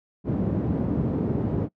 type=band-pass noise; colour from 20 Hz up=pink; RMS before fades=-25 dBFS; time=0.24-1.69 s; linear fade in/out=50 ms; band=110 to 310 Hz; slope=12 dB/octave; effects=noise-tail reverb RT60 0.1 s tail -24 dB re dry + high-pass 60 Hz 12 dB/octave